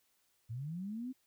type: linear sweep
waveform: sine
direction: up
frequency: 106.3 to 264.8 Hz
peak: -38 dBFS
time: 0.49-1.13 s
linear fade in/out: 20 ms
effects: white hiss -75 dBFS RMS until 1.26 s